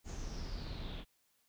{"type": "noise with low-pass filter sweep", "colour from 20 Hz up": "brown", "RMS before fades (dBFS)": -42, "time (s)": [0.04, 1.05], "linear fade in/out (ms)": 50, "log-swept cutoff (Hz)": [6900, 3300], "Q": 6.9, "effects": ["white hiss -75 dBFS RMS until 1.48 s"]}